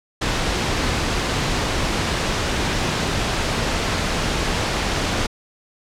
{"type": "noise", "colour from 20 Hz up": "pink", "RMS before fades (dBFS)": -21, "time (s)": [0.21, 5.27], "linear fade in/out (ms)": 10, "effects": ["low-pass 6000 Hz 12 dB/octave"]}